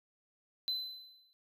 triangle tone with exponential decay, 4036 Hz, B7, 37 cents sharp, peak -28 dBFS, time 0.68-1.33 s, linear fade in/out 0 ms, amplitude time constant 140 ms, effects tanh soft clip ceiling -27 dBFS

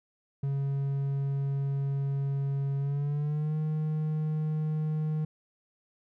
triangle tone with pitch glide, 138.59 to 154.67 Hz, C#3 to D#3, 0 to -10 cents, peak -25 dBFS, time 0.43-5.25 s, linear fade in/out 5 ms, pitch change +190 cents, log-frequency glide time 2.78-3.56 s, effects none

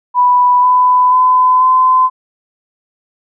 sine tone with pitch steps, 987.8 / 999.9 / 1012.1 / 1024.4 Hz, B5 / B5 / B5 / C6, 0 / +21 / +42 / -37 cents, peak -6 dBFS, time 0.14-2.1 s, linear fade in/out 50 ms, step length 490 ms, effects none

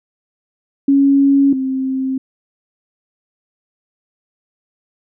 sine tone pair in turn, 277.2 / 263.8 Hz, C#4 / C4, 0 / +14 cents, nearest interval minor second, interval 86 cents, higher first, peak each -8 / -16 dBFS, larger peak first, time 0.88-1.53 / 1.53-2.18 s, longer neither, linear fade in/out 5 ms, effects none

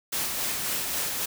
white noise with tremolo, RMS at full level -28 dBFS, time 0.12-1.26 s, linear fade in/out 10 ms, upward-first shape sine, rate 3.7 Hz, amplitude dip 30%, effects none

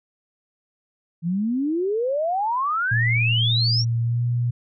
sine exponential sweep, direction up, 160.9 to 5740 Hz, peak -20 dBFS, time 1.22-3.85 s, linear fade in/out 50 ms
sine tone with pitch glide, 116.54 to 120.51 Hz, A#2 to B2, 0 to -42 cents, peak -19 dBFS, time 2.91-4.51 s, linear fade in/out 10 ms, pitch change +58 cents, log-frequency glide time 4.02-4.23 s
effects none

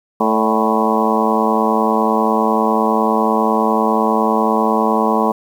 harmonic tone with a mistuned harmonic, 110 Hz, A2, in tune, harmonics 2 / 3 / 4 / 5 / 6 / 7 / 8 / 9 / 10, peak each -18 / -24 / -20 / -23 / -24 / -21 / -24 / -19 / -23 dBFS, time 0.2-5.32 s, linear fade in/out 5 ms, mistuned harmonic 5, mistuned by +44 cents, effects 7-bit

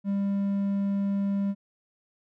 triangle tone, 198.8 Hz, G3, 25 cents sharp, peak -22 dBFS, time 0.04-1.55 s, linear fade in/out 50 ms, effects none

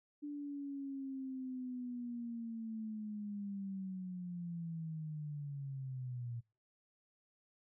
sine linear sweep, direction down, 293.7 to 116.54 Hz, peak -40 dBFS, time 0.22-6.41 s, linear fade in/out 20 ms, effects noise-tail reverb RT60 0.3 s tail -23 dB re dry

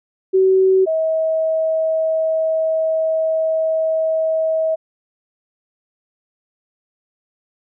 sine tone pair in turn, 379 / 640.4 Hz, F#4 / D#5, +42 / +50 cents, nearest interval major sixth, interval 908 cents, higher second, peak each -10 / -15 dBFS, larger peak first, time 0.33-0.86 / 0.86-4.76 s, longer second, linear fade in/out 20 ms, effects none

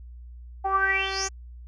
10% pulse tone with low-pass filter sweep, 386.5 Hz, G4, 24 cents flat, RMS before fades -25 dBFS, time 0.64-1.29 s, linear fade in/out 20 ms, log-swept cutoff 800 to 7200 Hz, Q 9.8, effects added 60 Hz sine -40 dBFS peak until 1.67 s

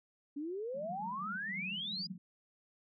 sine exponential sweep, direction up, 277.2 to 4978 Hz, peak -37 dBFS, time 0.36-2.07 s, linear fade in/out 10 ms
white band-pass noise, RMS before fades -48 dBFS, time 0.74-2.18 s, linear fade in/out 5 ms, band 170 to 210 Hz, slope 96 dB/octave
effects none

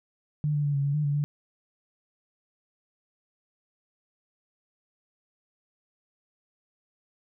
sine tone with pitch steps, 149.6 / 146.7 / 144.3 / 139.7 / 141.9 / 150.4 / 143.6 / 146.2 Hz, D3 / D3 / D3 / C#3 / C#3 / D3 / D3 / D3, +32 / -2 / -30 / +14 / +41 / +42 / -39 / -7 cents, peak -23 dBFS, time 0.44-1.24 s, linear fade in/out 0 ms, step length 100 ms, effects none

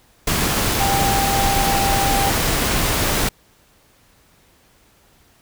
sine tone in noise, 791 Hz, G5, 15 cents sharp, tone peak -19 dBFS, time 0.8-2.3 s, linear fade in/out 5 ms, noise pink, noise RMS -19 dBFS, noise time 0.27-3.29 s, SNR -3 dB, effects pink hiss -55 dBFS RMS until 5.41 s

